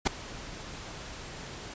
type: noise with ADSR envelope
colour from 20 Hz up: pink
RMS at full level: -22 dBFS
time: 0.05-1.74 s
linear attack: 21 ms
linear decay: 6 ms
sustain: -20 dB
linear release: 5 ms
effects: resampled to 16000 Hz